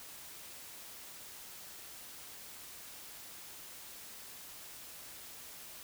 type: silence
effects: white hiss -50 dBFS RMS until 5.83 s